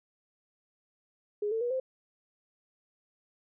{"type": "tone with pitch steps", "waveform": "sine", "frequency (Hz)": [415.6, 448, 482.9, 520.6], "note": ["G#4", "A4", "B4", "C5"], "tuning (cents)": [1, 31, -39, -9], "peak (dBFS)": -28, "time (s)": [1.42, 1.8], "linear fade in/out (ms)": 5, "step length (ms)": 95, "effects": []}